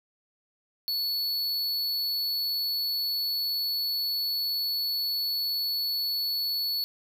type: tone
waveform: square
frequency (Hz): 4421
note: C#8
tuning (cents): -5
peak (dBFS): -27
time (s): 0.88-6.84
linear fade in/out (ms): 0
effects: none